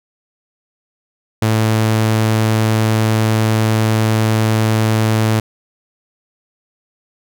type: tone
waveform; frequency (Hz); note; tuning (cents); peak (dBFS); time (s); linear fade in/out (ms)
sawtooth; 110; A2; 0; -8; 1.42-5.4; 5
effects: none